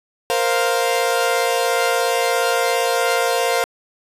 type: chord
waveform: sawtooth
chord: Bb suspended second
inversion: none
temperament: equal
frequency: 466.2 / 523.3 / 698.5 Hz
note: Bb4 / C5 / F5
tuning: 0 / 0 / 0 cents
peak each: -17 dBFS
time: 0.3-3.64 s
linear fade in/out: 0 ms
effects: resampled to 32000 Hz